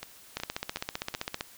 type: two click trains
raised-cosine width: 0.2 ms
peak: -19 / -14 dBFS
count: 4 / 17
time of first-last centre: 0.03-1.141 / 0.37-1.409 s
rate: 2.7 / 15.4 Hz
effects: white hiss -53 dBFS RMS until 1.57 s